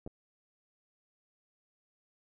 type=clicks; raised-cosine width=2 ms; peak=-30 dBFS; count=2; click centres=0.064 / 0.075 s; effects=none